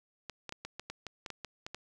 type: clicks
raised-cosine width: 0.2 ms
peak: -23 dBFS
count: 12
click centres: 0.297 / 0.493 / 0.524 / 0.65 / 0.796 / 0.9 / 1.067 / 1.262 / 1.303 / 1.447 / 1.665 / 1.746 s
effects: none